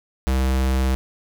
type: tone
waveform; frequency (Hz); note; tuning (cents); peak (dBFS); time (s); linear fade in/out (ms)
square; 65.41; C2; 0; -18; 0.27-0.95; 0
effects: none